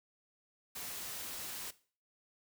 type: noise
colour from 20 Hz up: white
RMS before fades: -43 dBFS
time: 0.75-1.71 s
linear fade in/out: 10 ms
effects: noise-tail reverb RT60 0.4 s tail -17 dB re dry